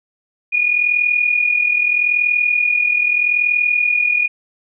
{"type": "tone with amplitude modulation", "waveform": "sine", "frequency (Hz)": 2447, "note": "D#7", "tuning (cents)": -29, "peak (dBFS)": -10, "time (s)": [0.52, 4.28], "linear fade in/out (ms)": 20, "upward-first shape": "sine", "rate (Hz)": 40.8, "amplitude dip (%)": 65, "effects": []}